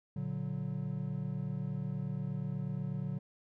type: chord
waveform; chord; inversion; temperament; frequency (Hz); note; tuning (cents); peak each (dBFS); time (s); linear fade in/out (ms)
triangle; Bb augmented; none; equal with one note detuned; 116.54 / 144.81 / 185; Bb2 / D3 / F#3; 0 / -24 / 0; -39 / -35 / -37; 0.16-3.19; 5
effects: none